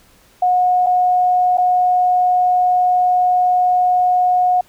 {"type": "tone with dropouts", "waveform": "sine", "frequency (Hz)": 726, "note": "F#5", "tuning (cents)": -33, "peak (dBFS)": -11, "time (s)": [0.42, 4.61], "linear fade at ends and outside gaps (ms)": 5, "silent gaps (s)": [[0.863, 0.867], [1.573, 1.581]], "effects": ["pink hiss -51 dBFS RMS until 4.68 s"]}